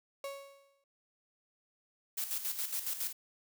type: tone with exponential decay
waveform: 35% pulse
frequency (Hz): 554.4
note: C#5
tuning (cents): 0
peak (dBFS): -35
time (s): 0.24-0.84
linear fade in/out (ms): 2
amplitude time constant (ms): 130
type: noise with tremolo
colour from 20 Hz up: blue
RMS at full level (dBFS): -35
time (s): 2.17-3.13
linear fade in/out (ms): 10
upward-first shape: square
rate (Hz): 7.2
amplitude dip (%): 60
effects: none